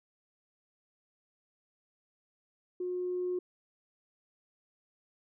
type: tone with level ramp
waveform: sine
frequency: 361 Hz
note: F#4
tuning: 43 cents flat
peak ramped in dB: -32 to -29 dBFS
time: 2.8-3.39 s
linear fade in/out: 5 ms
effects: tanh soft clip ceiling -25 dBFS